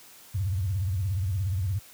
sine tone with vibrato, 94.6 Hz, F#2, 39 cents sharp, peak -24 dBFS, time 0.34-1.79 s, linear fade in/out 10 ms, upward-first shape sine, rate 17 Hz, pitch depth 210 cents each way, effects white hiss -51 dBFS RMS until 1.93 s + high-pass 60 Hz 12 dB/octave

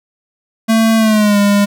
square tone with pitch glide, 223.9 to 203 Hz, A3 to G#3, +30 to -39 cents, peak -9 dBFS, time 0.68-1.66 s, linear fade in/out 20 ms, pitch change -169 cents, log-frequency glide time 0.97-1.38 s, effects none

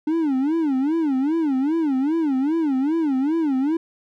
triangle tone with vibrato, 293.7 Hz, D4, in tune, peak -16 dBFS, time 0.07-3.77 s, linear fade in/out 5 ms, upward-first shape sine, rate 2.5 Hz, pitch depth 220 cents each way, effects none

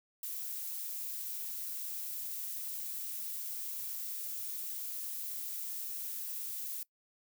violet noise, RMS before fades -40 dBFS, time 0.23-6.83 s, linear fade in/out 2 ms, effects noise-tail reverb RT60 0.1 s tail -22 dB re dry

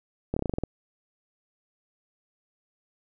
slowing click train, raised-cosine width 2 ms, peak -14 dBFS, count 9, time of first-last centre 0.34-0.636 s, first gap 25 ms, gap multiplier 1.11, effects none

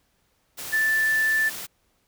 sine tone in noise, 1760 Hz, A6, in tune, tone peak -19 dBFS, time 0.72-1.5 s, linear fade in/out 20 ms, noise white, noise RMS -35 dBFS, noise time 0.57-1.67 s, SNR +13 dB, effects pink hiss -68 dBFS RMS until 2.07 s

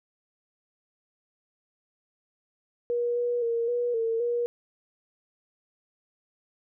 sine tone with pitch steps, 478.9 / 482.7 / 464.9 / 483.1 / 454.4 / 477.6 Hz, A#4 / B4 / A#4 / B4 / A#4 / A#4, +47 / -40 / -5 / -38 / -44 / +42 cents, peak -24 dBFS, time 2.9-4.46 s, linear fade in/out 0 ms, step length 260 ms, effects none

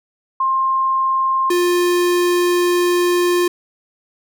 sine / square tone pair in turn, 1059 / 353 Hz, C6 / F4, +21 / +19 cents, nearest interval octave + perfect fifth, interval 1902 cents, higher first, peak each -14 dBFS, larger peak neither, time 0.4-1.5 / 1.5-3.48 s, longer second, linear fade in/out 5 ms, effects none

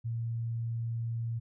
sine tone, 115.6 Hz, A#2, 14 cents flat, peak -31 dBFS, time 0.04-1.4 s, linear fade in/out 20 ms, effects none

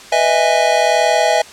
square chord, E major seventh, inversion second, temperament just, 494.4 / 618.1 / 659.3 / 824.1 Hz, B4 / D#5 / E5 / G#5, +2 / -12 / 0 / -14 cents, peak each -22 / -18 / -16 / -17 dBFS, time 0.12-1.42 s, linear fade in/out 5 ms, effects white hiss -37 dBFS RMS until 1.52 s + low-pass 7000 Hz 12 dB/octave

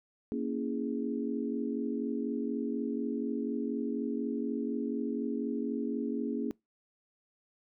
sine chord, A# half-diminished seventh, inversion none, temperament equal, 233.1 / 277.2 / 329.6 / 415.3 Hz, A#3 / C#4 / E4 / G#4, 0 / 0 / 0 / 0 cents, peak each -34 / -35 / -40 / -38 dBFS, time 0.32-6.51 s, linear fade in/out 0 ms, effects noise-tail reverb RT60 0.2 s tail -24 dB re dry

